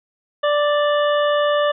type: harmonic tone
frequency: 587.3 Hz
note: D5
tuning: in tune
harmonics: 1 / 2 / 3 / 5 / 6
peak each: -16 / -22 / -26 / -30 / -32 dBFS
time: 0.43-1.72 s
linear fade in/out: 10 ms
effects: none